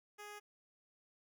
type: tone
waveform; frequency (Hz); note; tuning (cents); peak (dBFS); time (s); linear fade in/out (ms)
10% pulse; 415.3; G#4; 0; -40; 0.18-0.4; 20
effects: none